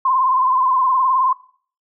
sine tone with vibrato, 1037 Hz, C6, 16 cents flat, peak -13 dBFS, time 0.05-1.33 s, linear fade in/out 5 ms, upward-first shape sine, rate 19 Hz, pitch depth 62 cents each way, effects noise-tail reverb RT60 0.5 s tail -21 dB re dry

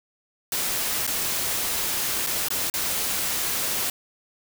white noise with dropouts, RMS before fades -26 dBFS, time 0.52-3.9 s, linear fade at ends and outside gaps 2 ms, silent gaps 1.068-1.075 / 2.265-2.27 / 2.485-2.504 / 2.7-2.739 s, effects none

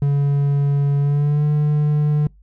triangle tone with pitch glide, 141.8 to 149.11 Hz, C#3 to D3, +40 to +27 cents, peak -12 dBFS, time 0.02-2.27 s, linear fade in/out 2 ms, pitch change +87 cents, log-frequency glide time 0.99-1.45 s, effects noise-tail reverb RT60 0.2 s tail -26 dB re dry + added 50 Hz sine -46 dBFS peak until 2.42 s

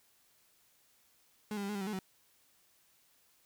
35% pulse tone with pitch steps, 211.7 / 201.7 / 198.4 / 209 / 198.8 / 190.2 / 213.2 / 188.5 Hz, G#3 / G3 / G3 / G#3 / G3 / F#3 / G#3 / F#3, +33 / +50 / +21 / +11 / +25 / +48 / +46 / +32 cents, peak -34 dBFS, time 1.51-1.99 s, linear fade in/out 2 ms, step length 60 ms, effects white hiss -69 dBFS RMS until 3.45 s

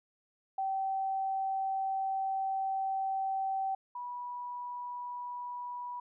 sine tone pair in turn, 772 / 977.3 Hz, G5 / B5, -27 / -18 cents, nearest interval major third, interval 409 cents, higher second, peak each -30 / -37 dBFS, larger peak first, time 0.58-3.75 / 3.95-6 s, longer first, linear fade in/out 5 ms, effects none

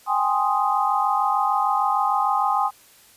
sine chord, Ab major seventh, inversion third, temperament equal, 784 / 830.6 / 1046.5 / 1244.5 Hz, G5 / Ab5 / C6 / Eb6, 0 / 0 / 0 / 0 cents, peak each -24 / -23 / -24 / -24 dBFS, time 0.06-2.71 s, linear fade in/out 50 ms, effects white hiss -52 dBFS RMS until 3.16 s + resampled to 32000 Hz

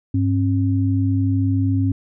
sine tone pair together, 100.95 / 269.5 Hz, G#2 / C#4, -49 / -49 cents, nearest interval octave + perfect fourth, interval 1700 cents, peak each -17 / -20 dBFS, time 0.14-1.92 s, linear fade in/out 5 ms, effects none

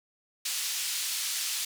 pink band-pass noise, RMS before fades -32 dBFS, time 0.45-1.65 s, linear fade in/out 5 ms, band 3500 to 12000 Hz, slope 12 dB/octave, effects none

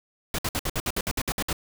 pink noise bursts, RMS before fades -27 dBFS, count 12, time 0.34-1.529 s, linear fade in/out 2 ms, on 45 ms, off 59 ms, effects none

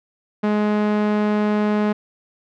sawtooth tone with low-pass filter, 210 Hz, G#3, 19 cents sharp, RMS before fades -19 dBFS, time 0.43-1.93 s, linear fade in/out 10 ms, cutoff 2100 Hz, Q 0.55, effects none

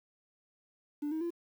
triangle tone with pitch steps, 293.7 / 316.6 / 341.3 Hz, D4 / D#4 / F4, 0 / +30 / -40 cents, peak -29 dBFS, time 1.02-1.305 s, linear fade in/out 10 ms, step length 95 ms, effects tanh soft clip ceiling -28 dBFS + 10-bit

